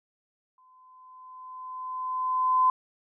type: tone with exponential growth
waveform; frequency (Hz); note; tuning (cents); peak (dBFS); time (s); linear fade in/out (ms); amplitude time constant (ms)
sine; 1023; C6; -39; -17; 0.58-2.7; 2; 460
effects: none